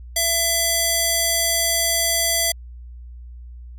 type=tone with band-pass filter; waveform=square; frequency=670 Hz; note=E5; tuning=28 cents sharp; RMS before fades=-20 dBFS; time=0.16-2.52 s; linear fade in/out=5 ms; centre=9300 Hz; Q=0.79; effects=added 60 Hz sine -35 dBFS peak until 3.78 s